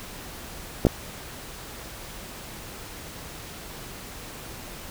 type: clicks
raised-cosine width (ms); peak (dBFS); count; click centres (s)
2; -4; 2; 0.851 / 0.868
effects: pink hiss -40 dBFS RMS until 4.9 s